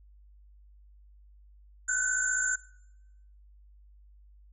sine tone cluster, 1475 / 1530 / 6700 / 7210 Hz, F#6 / G6 / G#8 / A8, -6 / -42 / +14 / +41 cents, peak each -32 / -30 / -38 / -30 dBFS, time 1.88-2.56 s, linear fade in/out 10 ms, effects noise-tail reverb RT60 0.9 s tail -23 dB re dry + added 50 Hz sine -53 dBFS peak until 4.52 s

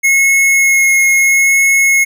square tone with vibrato, 2170 Hz, C#7, 37 cents flat, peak -8 dBFS, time 0.03-2.05 s, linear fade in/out 20 ms, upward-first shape sine, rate 0.76 Hz, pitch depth 9 cents each way, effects none

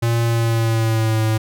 square tone with pitch glide, 116.54 to 110 Hz, A#2 to A2, 0 to 0 cents, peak -16 dBFS, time 0.02-1.38 s, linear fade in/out 10 ms, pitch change -100 cents, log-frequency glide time 0.24-1.22 s, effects none

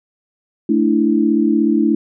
sine chord, A suspended fourth, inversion none, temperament just, 220 / 293.3 / 330 Hz, A3 / D4 / E4, 0 / -2 / +2 cents, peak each -16 dBFS, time 0.69-1.95 s, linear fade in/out 5 ms, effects none

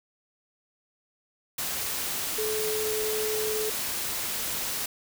sine tone in noise, 431.1 Hz, A4, 35 cents flat, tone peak -28 dBFS, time 2.38-3.7 s, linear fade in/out 5 ms, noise white, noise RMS -31 dBFS, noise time 1.58-4.86 s, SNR 0 dB, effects none

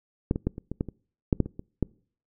clicks, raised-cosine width 3 ms, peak -9 / -16 / -11 / -23 / -19 / -13 / -23 / -7 / -8 / -22 / -23 / -10 dBFS, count 12, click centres 0.311 / 0.359 / 0.47 / 0.581 / 0.716 / 0.809 / 0.887 / 1.328 / 1.403 / 1.46 / 1.594 / 1.827 s, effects noise-tail reverb RT60 0.5 s tail -26 dB re dry

